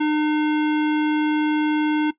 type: tone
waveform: square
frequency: 303.4 Hz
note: D#4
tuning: 44 cents flat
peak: -18 dBFS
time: 0-2.11 s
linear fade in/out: 10 ms
effects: noise-tail reverb RT60 0.1 s tail -17 dB re dry + resampled to 8000 Hz